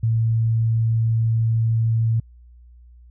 sine tone, 113.3 Hz, A#2, 49 cents flat, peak -16 dBFS, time 0.03-2.2 s, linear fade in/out 5 ms, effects added 60 Hz sine -44 dBFS peak until 3.1 s

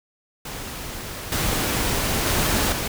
pink noise with level steps, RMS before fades -33 / -23 / -21 / -26 dBFS, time 0.45-2.88 s, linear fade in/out 5 ms, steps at 1.32 / 2.26 / 2.72 s, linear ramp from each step 2 ms, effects none

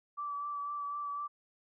sine tone with vibrato, 1158 Hz, D6, 25 cents flat, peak -35 dBFS, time 0.17-1.28 s, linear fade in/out 20 ms, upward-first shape sine, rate 4 Hz, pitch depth 18 cents each way, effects none

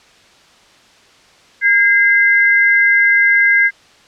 sine tone pair together, 1619.4 / 2061 Hz, G#6 / C7, -44 / -27 cents, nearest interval major third, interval 417 cents, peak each -11 dBFS, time 1.61-3.71 s, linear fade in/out 50 ms, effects white hiss -47 dBFS RMS until 4.07 s + low-pass 5000 Hz 12 dB/octave

